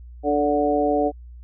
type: harmonic tone with a mistuned harmonic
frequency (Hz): 146.83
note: D3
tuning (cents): 0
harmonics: 2 / 3 / 4 / 5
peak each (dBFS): -23 / -23 / -23 / -23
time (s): 0.23-1.12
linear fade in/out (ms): 50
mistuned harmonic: 4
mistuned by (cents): -22
effects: added 60 Hz sine -38 dBFS peak until 1.43 s